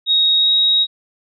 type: tone with pitch glide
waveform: sine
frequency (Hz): 3766 to 3792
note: A#7 to A#7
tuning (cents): +17 to +29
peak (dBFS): -11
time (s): 0.06-0.87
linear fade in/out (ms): 50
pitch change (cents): +12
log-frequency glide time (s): 0.36-0.5
effects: none